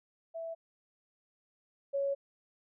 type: tone pair in turn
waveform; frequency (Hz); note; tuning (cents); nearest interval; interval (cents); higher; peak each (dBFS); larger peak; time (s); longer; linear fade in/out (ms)
sine; 659.3 / 556.2; E5 / C#5; 0 / +6; minor third; 294; first; -37 / -29; second; 0.34-0.55 / 1.93-2.15; second; 20
effects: none